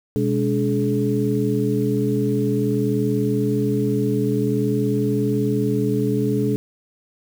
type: tone cluster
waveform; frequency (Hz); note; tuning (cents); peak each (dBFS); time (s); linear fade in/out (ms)
sine; 124.7 / 205.9 / 286.4 / 425.1; B2 / G#3 / D4 / G#4; +17 / -15 / -43 / +40; -23; 0.16-6.56; 0
effects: 7-bit